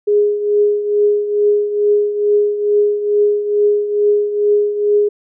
sine tone with tremolo, 414.2 Hz, G#4, 5 cents flat, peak -8 dBFS, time 0.07-5.09 s, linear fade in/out 10 ms, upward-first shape triangle, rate 2.3 Hz, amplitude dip 70%, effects none

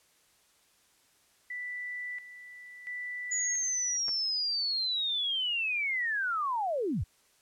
sine tone with tremolo, 1975.5 Hz, B6, in tune, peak -35 dBFS, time 1.5-3.97 s, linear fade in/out 5 ms, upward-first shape square, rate 0.73 Hz, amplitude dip 70%
sine linear sweep, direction down, 6920 to 53.9 Hz, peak -28 dBFS, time 3.31-7.04 s, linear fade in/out 10 ms
clicks, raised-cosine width 0.5 ms, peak -30 dBFS, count 2, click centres 4.082 / 4.091 s
effects white hiss -66 dBFS RMS until 7.41 s + low-pass 11000 Hz 12 dB/octave

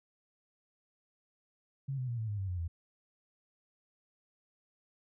sine tone with pitch steps, 136.6 / 127.45 / 118.92 / 110.95 / 103.52 / 96.59 / 90.12 / 84.09 Hz, C#3 / C3 / A#2 / A2 / G#2 / G2 / F#2 / E2, -25 / -45 / +35 / +15 / -5 / -25 / -45 / +35 cents, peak -33 dBFS, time 1.88-2.68 s, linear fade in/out 10 ms, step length 100 ms, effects none

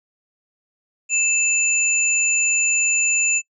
sine tone pair together, 2637 / 7040 Hz, E7 / A8, 0 / 0 cents, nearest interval octave + perfect fourth, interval 1700 cents, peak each -19 dBFS, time 1.09-3.42 s, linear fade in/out 50 ms, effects noise-tail reverb RT60 0.1 s tail -23 dB re dry

